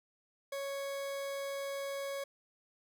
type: tone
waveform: 40% pulse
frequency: 554.4 Hz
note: C#5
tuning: in tune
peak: -36 dBFS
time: 0.52-2.24 s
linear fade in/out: 5 ms
effects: none